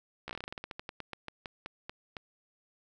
slowing click train, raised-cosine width 0.3 ms, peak -23 dBFS, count 22, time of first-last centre 0.28-2.168 s, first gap 14 ms, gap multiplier 1.16, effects none

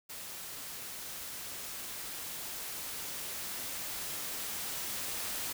white noise with level ramp, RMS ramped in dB -44 to -37 dBFS, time 0.09-5.53 s, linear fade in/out 10 ms, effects none

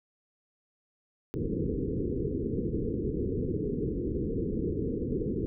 white low-pass noise, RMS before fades -31 dBFS, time 1.34-5.46 s, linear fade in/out 0 ms, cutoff 470 Hz, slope 96 dB/octave, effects none

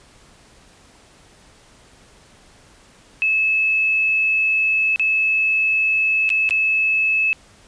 sine tone with dropouts, 2600 Hz, E7, 24 cents flat, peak -15 dBFS, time 3.22-7.33 s, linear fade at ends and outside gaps 0 ms, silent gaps 4.96-4.996 / 6.292-6.302 / 6.491-6.508 s, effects pink hiss -50 dBFS RMS until 7.67 s + resampled to 22050 Hz

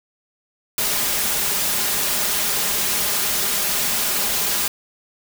white noise with comb filter, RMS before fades -21 dBFS, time 0.78-4.68 s, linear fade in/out 2 ms, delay 4.9 ms, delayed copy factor +0.5, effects none

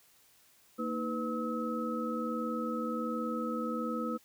sine tone cluster, 230.2 / 311.5 / 498.1 / 1287 Hz, A#3 / D#4 / B4 / E6, -22 / +2 / +15 / -42 cents, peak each -35 / -39 / -38 / -38 dBFS, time 0.78-4.18 s, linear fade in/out 20 ms, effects white hiss -64 dBFS RMS until 4.24 s

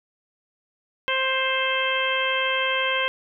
harmonic tone, 526 Hz, C5, 9 cents sharp, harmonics 1 / 2 / 3 / 4 / 5 / 6, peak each -28 / -28 / -28 / -28 / -28 / -28 dBFS, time 1.08-3.08 s, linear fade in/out 0 ms, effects none

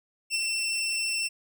20% pulse tone with ADSR envelope, 2694 Hz, E7, 37 cents sharp, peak -19 dBFS, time 0.3-1.29 s, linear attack 49 ms, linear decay 19 ms, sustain -3 dB, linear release 24 ms, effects none

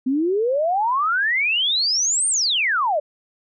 sine exponential two-way sweep, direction up then down, 250 to 9100 to 563 Hz, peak -17 dBFS, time 0.06-3 s, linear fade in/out 10 ms, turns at 2.28 s, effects none

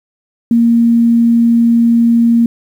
sine tone, 233.1 Hz, A#3, in tune, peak -6 dBFS, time 0.51-2.46 s, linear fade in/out 2 ms, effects 7-bit

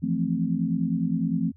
sine chord, F major seventh, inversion third, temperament equal, 164.81 / 174.61 / 220 / 261.6 Hz, E3 / F3 / A3 / C4, 0 / 0 / 0 / 0 cents, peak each -28 dBFS, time 0.02-1.52 s, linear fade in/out 20 ms, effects added 86 Hz sine -50 dBFS peak until 1.56 s

